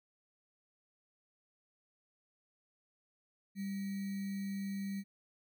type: tone with sample-and-hold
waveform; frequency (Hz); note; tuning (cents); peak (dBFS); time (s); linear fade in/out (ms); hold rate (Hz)
sine; 196.8; G3; +7; -36; 3.55-5.04; 50; 2100
effects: none